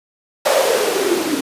blue noise with band-pass filter sweep, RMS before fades -17 dBFS, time 0.45-1.41 s, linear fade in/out 10 ms, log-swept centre 600 to 280 Hz, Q 7.3, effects resampled to 32000 Hz

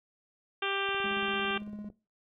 harmonic tone, 393.8 Hz, G4, 8 cents sharp, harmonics 1 / 2 / 3 / 4 / 5 / 6 / 7 / 8 / 9, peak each -36 / -39 / -36 / -36 / -45 / -39 / -36 / -38 / -43 dBFS, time 0.62-1.58 s, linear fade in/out 5 ms
click train, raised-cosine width 2 ms, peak -37 dBFS, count 19, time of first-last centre 0.89-1.901 s, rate 17.8 Hz
triangle tone with tremolo, 208.6 Hz, G#3, 8 cents sharp, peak -35 dBFS, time 1.04-1.89 s, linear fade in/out 2 ms, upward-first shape square, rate 16 Hz, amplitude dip 30%
effects noise-tail reverb RT60 0.3 s tail -19 dB re dry

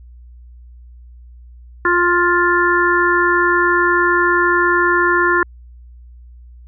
harmonic tone, 350.8 Hz, F4, 8 cents sharp, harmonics 1 / 3 / 4 / 5, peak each -17 / -17 / -17 / -17 dBFS, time 1.85-5.43 s, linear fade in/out 2 ms, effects added 60 Hz sine -37 dBFS peak until 6.67 s

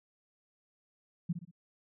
sine tone with echo, 171.4 Hz, F3, 32 cents flat, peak -28 dBFS, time 1.29-1.33 s, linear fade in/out 10 ms, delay 61 ms, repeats 3, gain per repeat -8 dB, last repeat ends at 1.513 s, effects none

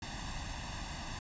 pink noise with comb filter, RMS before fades -41 dBFS, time 0.02-1.19 s, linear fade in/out 2 ms, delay 1.1 ms, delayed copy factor +0.85, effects resampled to 16000 Hz

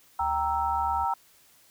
sine chord, E diminished, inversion first, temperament equal, 784 / 932.3 / 1318.5 Hz, G5 / Bb5 / E6, 0 / 0 / 0 cents, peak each -29 / -27 / -31 dBFS, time 0.19-1.14 s, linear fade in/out 5 ms
triangle tone, 75 Hz, D2, 37 cents sharp, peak -36 dBFS, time 0.2-1.05 s, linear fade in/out 10 ms
effects white hiss -59 dBFS RMS until 1.7 s

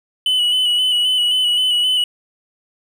triangle tone with vibrato, 2976 Hz, F#7, 9 cents sharp, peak -12 dBFS, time 0.26-2.04 s, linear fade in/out 2 ms, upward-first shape square, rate 3.8 Hz, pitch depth 27 cents each way, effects none

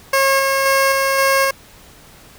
15% pulse tone with tremolo, 542 Hz, C#5, 39 cents flat, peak -6 dBFS, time 0.13-1.51 s, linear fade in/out 5 ms, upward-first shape square, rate 1.9 Hz, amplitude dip 25%, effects pink hiss -44 dBFS RMS until 2.38 s

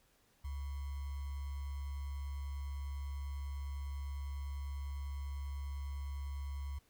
sine tone with sample-and-hold, 70 Hz, C#2, 18 cents sharp, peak -38 dBFS, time 0.44-6.79 s, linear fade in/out 10 ms, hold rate 1050 Hz, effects pink hiss -71 dBFS RMS until 6.89 s

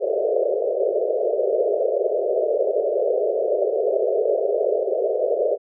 pink band-pass noise, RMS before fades -21 dBFS, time 0-5.58 s, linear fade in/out 50 ms, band 390 to 650 Hz, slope 96 dB/octave, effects none

